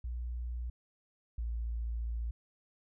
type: tone pair in turn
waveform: sine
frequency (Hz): 60.1 / 57.37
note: B1 / A#1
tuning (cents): -46 / -27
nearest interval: minor second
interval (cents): 81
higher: first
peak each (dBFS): -35 / -33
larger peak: second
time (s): 0.04-0.7 / 1.38-2.31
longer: second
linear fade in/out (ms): 5
effects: none